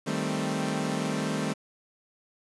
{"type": "chord", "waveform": "sawtooth", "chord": "A half-diminished seventh", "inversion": "second", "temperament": "equal", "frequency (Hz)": [155.56, 196, 220, 261.6], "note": ["Eb3", "G3", "A3", "C4"], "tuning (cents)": [0, 0, 0, 0], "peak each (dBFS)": -29, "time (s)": [0.06, 1.54], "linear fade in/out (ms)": 20, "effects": ["resampled to 24000 Hz", "8-bit"]}